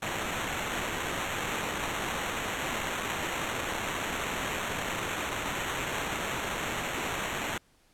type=noise with sample-and-hold; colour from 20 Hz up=violet; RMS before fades=-33 dBFS; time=0.02-7.58 s; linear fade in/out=5 ms; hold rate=4900 Hz; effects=pink hiss -65 dBFS RMS until 7.93 s + low-pass 12000 Hz 12 dB/octave